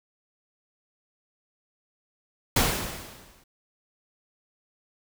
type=noise with exponential decay; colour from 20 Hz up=pink; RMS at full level=-20 dBFS; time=2.56-3.44 s; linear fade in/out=5 ms; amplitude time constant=190 ms; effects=none